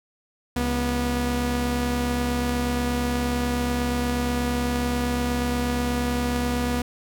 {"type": "tone pair together", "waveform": "sawtooth", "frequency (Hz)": [68, 243.3], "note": ["C#2", "B3"], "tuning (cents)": [-33, -26], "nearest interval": "octave + minor seventh", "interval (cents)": 2207, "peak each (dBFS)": [-23, -20], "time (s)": [0.56, 6.82], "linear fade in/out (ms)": 5, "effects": []}